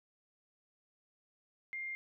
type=tone; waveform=sine; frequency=2113 Hz; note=C7; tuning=16 cents sharp; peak=-38 dBFS; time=1.73-1.95 s; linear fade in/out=0 ms; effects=none